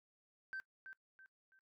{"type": "tone with echo", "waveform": "sine", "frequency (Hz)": 1552, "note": "G6", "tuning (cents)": -18, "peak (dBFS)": -40, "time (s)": [0.53, 0.6], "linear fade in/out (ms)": 0, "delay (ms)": 330, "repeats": 3, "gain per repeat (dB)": -9, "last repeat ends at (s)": 1.59, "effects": ["noise-tail reverb RT60 0.1 s tail -20 dB re dry", "tanh soft clip ceiling -39 dBFS"]}